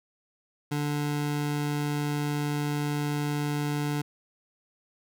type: tone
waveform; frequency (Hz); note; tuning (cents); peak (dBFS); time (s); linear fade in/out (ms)
25% pulse; 146.83; D3; 0; -23; 0.71-4.02; 10
effects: none